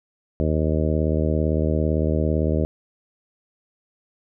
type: harmonic tone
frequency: 77.78 Hz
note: D#2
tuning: in tune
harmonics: 1 / 2 / 3 / 4 / 5 / 6 / 7 / 8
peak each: -22 / -25 / -27 / -28 / -29 / -30 / -30 / -31 dBFS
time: 0.4-2.65 s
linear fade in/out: 0 ms
effects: none